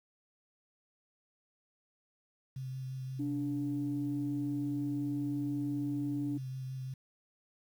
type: tone with vibrato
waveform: sine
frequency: 130.81 Hz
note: C3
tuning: in tune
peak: -37 dBFS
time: 2.56-6.94 s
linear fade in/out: 5 ms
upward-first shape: sine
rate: 5.8 Hz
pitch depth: 16 cents each way
type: tone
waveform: sine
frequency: 290 Hz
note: D4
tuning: 22 cents flat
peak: -32 dBFS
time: 3.19-6.38 s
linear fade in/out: 10 ms
effects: tanh soft clip ceiling -25 dBFS + 10-bit